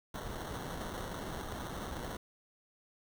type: noise with sample-and-hold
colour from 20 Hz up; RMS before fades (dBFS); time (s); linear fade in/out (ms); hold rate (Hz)
pink; -41; 0.14-2.17; 5; 2450
effects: none